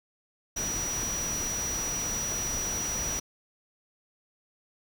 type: tone in noise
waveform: sine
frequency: 5830 Hz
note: F#8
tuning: 26 cents flat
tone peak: -30 dBFS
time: 0.56-3.2 s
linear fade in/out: 10 ms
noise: pink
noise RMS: -36 dBFS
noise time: 0.56-3.2 s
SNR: +3 dB
effects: none